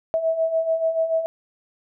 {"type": "beating tone pair", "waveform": "sine", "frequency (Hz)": [645, 651.9], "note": ["E5", "E5"], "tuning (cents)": [-38, -19], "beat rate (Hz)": 6.9, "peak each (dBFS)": [-26, -20], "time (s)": [0.14, 1.26], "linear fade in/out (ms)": 0, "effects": []}